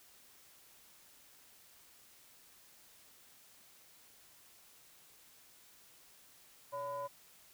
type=ring-modulated tone; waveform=triangle; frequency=220 Hz; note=A3; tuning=in tune; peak=-33 dBFS; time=6.72-7.08 s; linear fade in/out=20 ms; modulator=785 Hz; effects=white hiss -62 dBFS RMS until 7.53 s